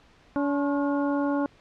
harmonic tone with a mistuned harmonic, 284.9 Hz, C#4, 48 cents sharp, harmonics 1 / 2 / 3 / 4 / 5, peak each -24 / -30 / -34 / -36 / -38 dBFS, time 0.36-1.46 s, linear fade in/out 0 ms, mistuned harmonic 4, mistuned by -80 cents, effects pink hiss -57 dBFS RMS until 1.6 s + low-pass 4000 Hz 12 dB/octave

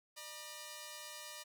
5% pulse tone pair together, 600 / 958.2 Hz, D5 / A#5, +37 / +47 cents, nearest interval minor sixth, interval 810 cents, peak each -38 / -38 dBFS, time 0.16-1.44 s, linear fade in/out 20 ms, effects none

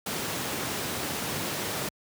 pink high-pass noise, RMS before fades -32 dBFS, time 0.06-1.89 s, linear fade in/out 5 ms, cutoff 120 Hz, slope 12 dB/octave, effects high-pass 60 Hz 12 dB/octave

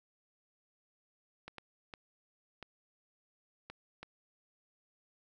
clicks, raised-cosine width 0.3 ms, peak -29 dBFS, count 6, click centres 1.48 / 1.583 / 1.938 / 2.627 / 3.7 / 4.03 s, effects none

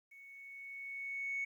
sine tone with level ramp, 2217 Hz, C#7, in tune, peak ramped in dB -54 to -33 dBFS, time 0.11-1.45 s, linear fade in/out 10 ms, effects tanh soft clip ceiling -31 dBFS + 12-bit

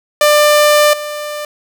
sawtooth tone with level steps, 595 Hz, D5, 22 cents sharp, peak -3 / -17 dBFS, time 0.21-1.45 s, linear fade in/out 2 ms, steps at 0.93 s, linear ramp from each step 5 ms, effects none

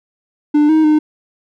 triangle tone with pitch steps, 297.1 / 314.4 / 305.3 Hz, D4 / D#4 / D#4, +20 / +18 / -33 cents, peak -6 dBFS, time 0.54-0.99 s, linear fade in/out 10 ms, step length 150 ms, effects none

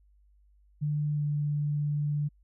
sine tone with pitch glide, 148.7 to 147.16 Hz, D3 to D3, +22 to +4 cents, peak -26 dBFS, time 0.81-2.29 s, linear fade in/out 20 ms, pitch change -18 cents, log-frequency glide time 1.13-1.23 s, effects added 50 Hz sine -59 dBFS peak until 2.43 s

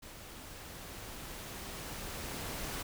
pink noise with level ramp, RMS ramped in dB -50 to -39 dBFS, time 0.02-2.83 s, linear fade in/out 10 ms, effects none

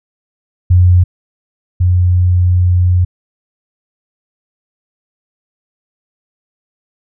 sine tone pair in turn, 89.7 / 89.7 Hz, F2 / F2, +47 / +47 cents, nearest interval unison, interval 0 cents, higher neither, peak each -4 / -7 dBFS, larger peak first, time 0.7-1.04 / 1.8-3.05 s, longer second, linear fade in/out 10 ms, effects none

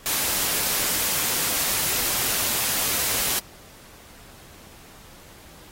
white noise, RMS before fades -24 dBFS, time 0.06-3.39 s, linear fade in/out 0 ms, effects pink hiss -48 dBFS RMS until 5.71 s + AAC 48 kbps

